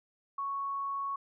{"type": "tone", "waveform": "sine", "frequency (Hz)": 1108.7, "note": "C#6", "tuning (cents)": 0, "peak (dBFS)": -32, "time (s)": [0.38, 1.16], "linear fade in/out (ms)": 5, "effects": []}